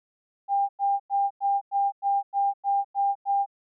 sine tone bursts, 798 Hz, G5, 31 cents sharp, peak -20 dBFS, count 10, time 0.48-3.462 s, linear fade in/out 50 ms, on 210 ms, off 98 ms, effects none

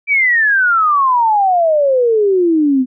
sine exponential sweep, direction down, 2349 to 249.6 Hz, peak -9 dBFS, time 0.07-2.86 s, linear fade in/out 50 ms, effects none

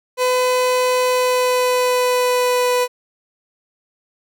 30% pulse tone with pitch glide, 504 to 495.6 Hz, B4 to B4, +35 to +6 cents, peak -12 dBFS, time 0.17-2.88 s, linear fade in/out 50 ms, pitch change -29 cents, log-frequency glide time 1.02-2.72 s, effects none

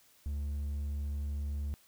sine tone with hard clipping, 72.1 Hz, D2, 31 cents flat, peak -34 dBFS, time 0.26-1.74 s, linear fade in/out 0 ms, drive 3 dB, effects white hiss -64 dBFS RMS until 1.87 s

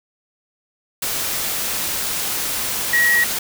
sine tone in noise, 1906 Hz, A#6, 38 cents sharp, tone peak -13 dBFS, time 2.93-3.24 s, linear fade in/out 5 ms, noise white, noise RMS -23 dBFS, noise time 1.02-3.39 s, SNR +7 dB, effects none

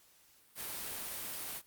white noise, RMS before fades -41 dBFS, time 0.55-1.62 s, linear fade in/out 50 ms, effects white hiss -65 dBFS RMS until 1.66 s + Opus 48 kbps

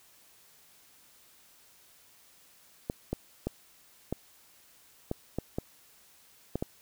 clicks, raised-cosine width 2 ms, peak -17 dBFS, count 9, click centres 2.899 / 3.13 / 3.47 / 4.126 / 5.114 / 5.386 / 5.585 / 6.556 / 6.625 s, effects white hiss -60 dBFS RMS until 6.81 s

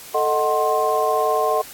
sine tone cluster, 441.4 / 622 / 743 / 1056 Hz, A4 / D#5 / F#5 / C6, +5 / -1 / +7 / +16 cents, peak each -22 dBFS, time 0.14-1.62 s, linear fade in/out 10 ms, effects white hiss -39 dBFS RMS until 1.73 s + AAC 64 kbps

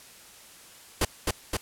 pink noise with echo, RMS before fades -23 dBFS, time 1.01-1.05 s, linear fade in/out 5 ms, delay 260 ms, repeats 2, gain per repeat -2 dB, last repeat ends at 1.57 s, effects white hiss -50 dBFS RMS until 1.61 s + low-pass 12000 Hz 12 dB/octave

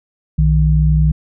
sine tone pair together, 61.66 / 154.8 Hz, B1 / D#3, -2 / -9 cents, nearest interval octave + major third, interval 1593 cents, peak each -12 dBFS, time 0.38-1.12 s, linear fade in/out 10 ms, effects none

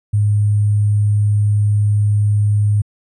sine tone with sample-and-hold, 103.83 Hz, G#2, in tune, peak -11 dBFS, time 0.13-2.82 s, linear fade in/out 10 ms, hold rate 8820 Hz, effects resampled to 22050 Hz

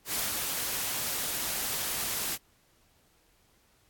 white noise with ADSR envelope, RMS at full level -30 dBFS, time 0.05-2.38 s, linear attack 87 ms, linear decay 180 ms, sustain -2 dB, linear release 44 ms, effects pink hiss -66 dBFS RMS until 3.89 s + AAC 64 kbps

